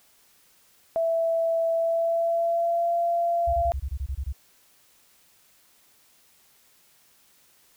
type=tone with pitch glide; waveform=sine; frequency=661 to 684.7 Hz; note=E5 to F5; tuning=+5 to -34 cents; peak=-21 dBFS; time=0.96-3.72 s; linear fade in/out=0 ms; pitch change=+61 cents; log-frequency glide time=1.72-2.93 s
type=tone bursts; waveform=sine; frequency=67.7 Hz; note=C#2; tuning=40 cents flat; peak=-26 dBFS; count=10; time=3.47-4.327 s; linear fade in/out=10 ms; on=65 ms; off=23 ms
effects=white hiss -60 dBFS RMS until 7.76 s